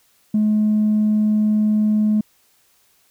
triangle tone with tanh clipping, 213 Hz, G#3, 44 cents sharp, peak -14 dBFS, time 0.34-2.21 s, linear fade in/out 5 ms, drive 5 dB, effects white hiss -59 dBFS RMS until 3.1 s

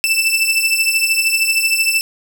sawtooth beating tone pair, 2645 / 2658 Hz, E7 / E7, +5 / +14 cents, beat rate 13 Hz, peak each -13 dBFS, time 0.04-2.01 s, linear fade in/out 0 ms, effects none

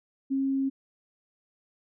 sine tone, 270.3 Hz, C#4, 44 cents flat, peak -24 dBFS, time 0.3-0.7 s, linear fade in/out 20 ms, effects none

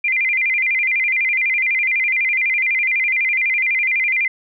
sine tone with vibrato, 2217 Hz, C#7, in tune, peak -15 dBFS, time 0.04-4.28 s, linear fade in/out 5 ms, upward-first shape square, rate 12 Hz, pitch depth 130 cents each way, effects none

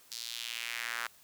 square tone with high-pass filter sweep, 58.6 Hz, A#1, 10 cents sharp, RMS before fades -39 dBFS, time 0.11-1.07 s, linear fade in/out 5 ms, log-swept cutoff 4800 to 1400 Hz, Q 2.3, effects white hiss -60 dBFS RMS until 1.23 s

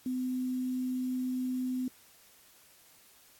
sine tone with quantisation, 254.4 Hz, C4, 48 cents flat, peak -30 dBFS, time 0.06-1.88 s, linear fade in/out 2 ms, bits 9, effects white hiss -60 dBFS RMS until 3.39 s + AAC 64 kbps

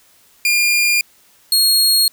sawtooth tone pair in turn, 2409 / 4292 Hz, D7 / C8, +43 / +43 cents, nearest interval minor seventh, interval 1000 cents, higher second, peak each -9 / -8 dBFS, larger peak second, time 0.45-1.01 / 1.52-2.08 s, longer neither, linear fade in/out 2 ms, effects white hiss -52 dBFS RMS until 2.12 s

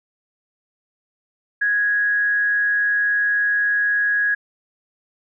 sine tone with frequency modulation, 1661.2 Hz, G#6, in tune, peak -16 dBFS, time 1.61-4.35 s, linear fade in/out 10 ms, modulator 194 Hz, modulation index 0.22, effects none

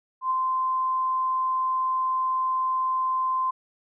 sine tone with ADSR envelope, 1038 Hz, C6, 14 cents flat, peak -20 dBFS, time 0.21-3.51 s, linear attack 94 ms, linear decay 17 ms, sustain -2 dB, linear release 10 ms, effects none

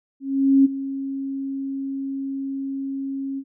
sine tone with ADSR envelope, 272.1 Hz, C#4, 32 cents flat, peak -10 dBFS, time 0.2-3.44 s, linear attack 450 ms, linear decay 18 ms, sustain -15 dB, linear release 60 ms, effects none

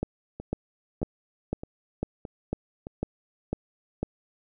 two click trains, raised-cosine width 2 ms, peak -14 / -23 dBFS, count 9 / 5, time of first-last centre 0.03-4.03 / 0.4-2.869 s, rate 2 / 1.62 Hz, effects none

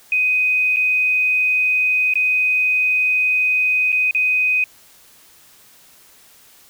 sine tone with dropouts, 2504 Hz, D#7, 10 cents sharp, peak -14 dBFS, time 0.12-4.64 s, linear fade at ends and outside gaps 2 ms, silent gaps 0.762-0.768 / 2.138-2.155 / 3.92-3.926 / 4.11-4.148 s, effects white hiss -49 dBFS RMS until 6.69 s

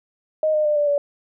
sine tone with pitch steps, 622.3 / 610.2 / 598.3 / 586.7 / 575.3 Hz, D#5 / D#5 / D5 / D5 / D5, 0 / -34 / +32 / -2 / -36 cents, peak -16 dBFS, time 0.43-0.98 s, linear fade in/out 2 ms, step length 110 ms, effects none

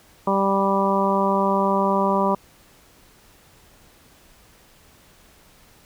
harmonic tone, 196 Hz, G3, in tune, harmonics 1 / 2 / 3 / 4 / 5 / 6, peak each -23 / -25 / -24 / -28 / -22 / -27 dBFS, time 0.27-2.35 s, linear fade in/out 5 ms, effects pink hiss -53 dBFS RMS until 5.85 s

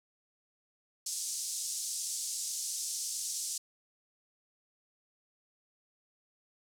pink band-pass noise, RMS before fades -37 dBFS, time 1.06-3.58 s, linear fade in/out 5 ms, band 5500 to 9500 Hz, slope 24 dB/octave, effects none

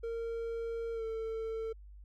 triangle tone with pitch glide, 460.1 to 447.3 Hz, A#4 to A4, -23 to +28 cents, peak -33 dBFS, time 0.03-1.73 s, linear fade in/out 10 ms, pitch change -49 cents, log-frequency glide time 0.93-1.03 s, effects added 50 Hz sine -49 dBFS peak until 2.04 s

